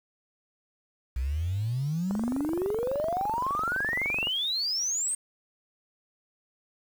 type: exponential sweep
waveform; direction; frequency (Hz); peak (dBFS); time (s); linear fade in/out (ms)
sine; up; 60 to 8640; -26; 1.16-5.15; 5
type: click train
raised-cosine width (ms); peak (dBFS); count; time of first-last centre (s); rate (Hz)
1; -21; 52; 2.11-4.271; 23.6
effects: 8-bit